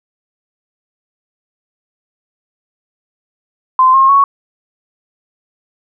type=tone with pitch steps; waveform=sine; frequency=1035 / 1072.1 / 1110.6 Hz; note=C6 / C6 / C#6; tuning=-19 / +42 / +3 cents; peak=-5 dBFS; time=3.79-4.24 s; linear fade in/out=2 ms; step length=150 ms; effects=none